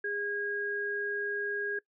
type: tone pair together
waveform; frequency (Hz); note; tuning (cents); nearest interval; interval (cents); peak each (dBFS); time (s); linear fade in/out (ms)
sine; 409 / 1636; G#4 / G#6; -26 / -26; 2 octaves; 2400; -36 / -32; 0.04-1.79; 5
effects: noise-tail reverb RT60 0.1 s tail -21 dB re dry